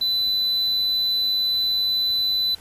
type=tone; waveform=triangle; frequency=4001 Hz; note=B7; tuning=22 cents sharp; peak=-18 dBFS; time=0.01-2.55 s; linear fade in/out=5 ms; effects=pink hiss -47 dBFS RMS until 2.6 s + resampled to 32000 Hz